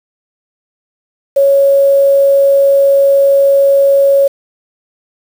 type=tone with quantisation; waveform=sine; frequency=554.4 Hz; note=C#5; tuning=in tune; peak=-5 dBFS; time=1.36-4.28 s; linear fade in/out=10 ms; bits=5; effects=none